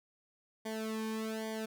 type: tone with flanger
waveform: sawtooth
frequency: 220 Hz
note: A3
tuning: in tune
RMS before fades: -38 dBFS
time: 0.65-1.66 s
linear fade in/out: 10 ms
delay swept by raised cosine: 0.75 to 1.48 ms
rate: 1.2 Hz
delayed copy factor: -1
effects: none